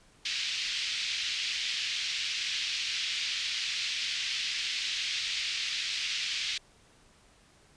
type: band-pass noise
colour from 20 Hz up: pink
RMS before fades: -33 dBFS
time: 0.25-6.58 s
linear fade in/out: 5 ms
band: 2400 to 5100 Hz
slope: 24 dB/octave
effects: pink hiss -61 dBFS RMS until 7.76 s + resampled to 22050 Hz